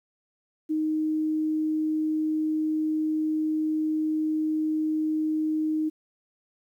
sine tone, 311.1 Hz, D#4, in tune, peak -23 dBFS, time 0.69-5.9 s, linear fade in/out 20 ms, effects 10-bit

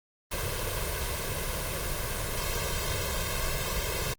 pink noise with comb filter, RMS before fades -31 dBFS, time 0.31-4.14 s, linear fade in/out 10 ms, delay 1.9 ms, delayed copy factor +0.95, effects Opus 24 kbps

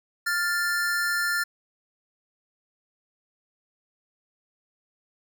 square tone pair together, 1402 / 1764.3 Hz, F6 / A6, +6 / +4 cents, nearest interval major third, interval 398 cents, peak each -27 dBFS, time 0.26-1.44 s, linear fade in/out 10 ms, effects none

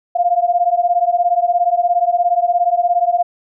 sine beating tone pair, 693 / 710 Hz, F5 / F5, -14 / +28 cents, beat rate 17 Hz, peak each -15 dBFS, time 0.15-3.23 s, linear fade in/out 10 ms, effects none

